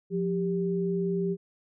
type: tone pair together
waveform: sine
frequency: 176.91 / 394.4 Hz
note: F3 / G4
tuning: +23 / +11 cents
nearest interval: octave + major second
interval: 1388 cents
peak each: -28 / -28 dBFS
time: 0.1-1.37 s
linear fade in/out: 50 ms
effects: none